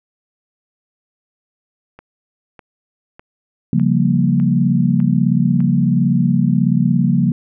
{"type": "click train", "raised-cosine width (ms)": 0.5, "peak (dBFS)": -23, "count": 7, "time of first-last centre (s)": [1.99, 5.604], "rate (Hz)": 1.66}
{"type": "chord", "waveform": "sine", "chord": "G half-diminished seventh", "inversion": "second", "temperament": "equal with one note detuned", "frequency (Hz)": [138.19, 174.61, 196, 233.1], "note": ["Db3", "F3", "G3", "Bb3"], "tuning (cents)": [-5, 0, 0, 0], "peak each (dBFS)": [-17, -16, -19, -17], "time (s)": [3.73, 7.32], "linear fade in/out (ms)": 2}
{"effects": []}